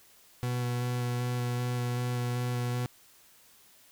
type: tone with vibrato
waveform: 40% pulse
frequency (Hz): 122.7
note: B2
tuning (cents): -11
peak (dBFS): -28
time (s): 0.43-2.86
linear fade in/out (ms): 0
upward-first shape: square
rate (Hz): 2.6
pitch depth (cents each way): 9
effects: white hiss -59 dBFS RMS until 3.91 s